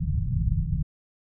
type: low-pass noise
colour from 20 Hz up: white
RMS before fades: -25 dBFS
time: 0-0.83 s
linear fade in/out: 10 ms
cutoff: 160 Hz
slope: 48 dB/octave
effects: none